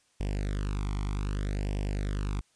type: tone with flanger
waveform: sawtooth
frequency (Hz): 50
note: G1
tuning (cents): +35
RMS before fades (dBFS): -31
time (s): 0.2-2.41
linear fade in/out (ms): 5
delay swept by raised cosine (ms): 0.37 to 0.91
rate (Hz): 0.64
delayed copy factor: +0.85
effects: white hiss -68 dBFS RMS until 2.55 s + resampled to 22050 Hz